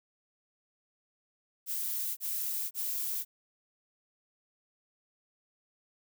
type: noise bursts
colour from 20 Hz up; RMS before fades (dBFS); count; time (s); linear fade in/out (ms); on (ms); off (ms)
violet; -34; 3; 1.66-3.25; 50; 510; 30
effects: none